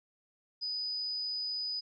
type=tone; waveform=sine; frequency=4978 Hz; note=D#8; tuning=in tune; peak=-33 dBFS; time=0.61-1.81 s; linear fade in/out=20 ms; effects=none